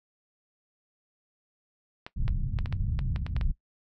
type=clicks; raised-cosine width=0.3 ms; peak=-22 dBFS; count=10; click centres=2.065 / 2.28 / 2.588 / 2.659 / 2.726 / 2.991 / 3.161 / 3.265 / 3.365 / 3.412 s
type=low-pass noise; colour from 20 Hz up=pink; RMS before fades=-29 dBFS; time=2.16-3.52 s; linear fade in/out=10 ms; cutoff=150 Hz; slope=24 dB/octave
effects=noise-tail reverb RT60 0.1 s tail -17 dB re dry